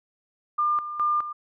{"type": "tone with tremolo", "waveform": "sine", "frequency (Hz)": 1200, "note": "D6", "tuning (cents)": 37, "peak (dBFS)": -20, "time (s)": [0.58, 1.33], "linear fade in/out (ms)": 10, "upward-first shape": "square", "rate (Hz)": 2.4, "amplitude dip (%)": 70, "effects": []}